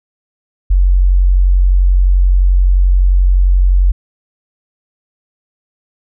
sine tone, 45.76 Hz, F#1, 18 cents flat, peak -6 dBFS, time 0.7-3.92 s, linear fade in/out 10 ms, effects none

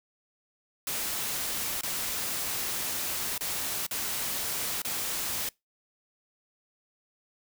white noise with dropouts, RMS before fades -32 dBFS, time 0.87-5.49 s, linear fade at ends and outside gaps 2 ms, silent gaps 1.811-1.833 / 3.379-3.408 / 3.866-3.91 / 4.819-4.848 s, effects noise-tail reverb RT60 0.2 s tail -24 dB re dry

